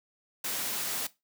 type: noise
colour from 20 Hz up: white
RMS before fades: -33 dBFS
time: 0.44-1.07 s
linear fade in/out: 5 ms
effects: noise-tail reverb RT60 0.2 s tail -17 dB re dry + high-pass 150 Hz 12 dB/octave